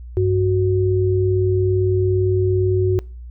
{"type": "tone pair together", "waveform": "sine", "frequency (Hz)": [97.74, 369], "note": ["G2", "F#4"], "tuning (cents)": [-5, -5], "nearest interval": "octave + major seventh", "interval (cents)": 2300, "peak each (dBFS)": -17, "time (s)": [0.17, 2.99], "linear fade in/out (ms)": 0, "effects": ["noise-tail reverb RT60 0.4 s tail -25 dB re dry", "added 60 Hz sine -32 dBFS peak until 3.3 s"]}